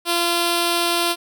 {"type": "tone with notch filter", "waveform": "5% pulse", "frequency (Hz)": 343.4, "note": "F4", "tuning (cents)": -29, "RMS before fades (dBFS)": -20, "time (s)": [0.05, 1.16], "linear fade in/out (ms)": 50, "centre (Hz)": 1900, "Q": 1.5, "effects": []}